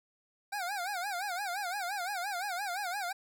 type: tone with vibrato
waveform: 25% pulse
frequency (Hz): 761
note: F#5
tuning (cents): +48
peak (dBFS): -30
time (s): 0.52-3.13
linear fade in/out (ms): 10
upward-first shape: sine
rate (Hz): 5.8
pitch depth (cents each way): 160
effects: none